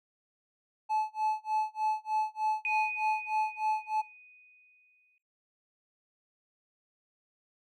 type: tone with tremolo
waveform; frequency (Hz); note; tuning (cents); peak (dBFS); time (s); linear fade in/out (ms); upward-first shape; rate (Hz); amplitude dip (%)
triangle; 864; A5; -32; -23; 0.89-4.02; 20; sine; 3.3; 100
type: tone with exponential decay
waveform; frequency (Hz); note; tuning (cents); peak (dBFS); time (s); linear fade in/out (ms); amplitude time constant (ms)
sine; 2489; D#7; 0; -28; 2.65-5.18; 1; 550
effects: noise-tail reverb RT60 0.3 s tail -23 dB re dry + tanh soft clip ceiling -18 dBFS